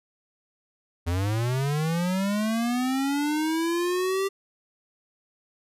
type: linear sweep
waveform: square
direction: up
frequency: 82.41 to 394.3 Hz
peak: -24 dBFS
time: 1.06-4.29 s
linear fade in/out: 20 ms
effects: resampled to 32000 Hz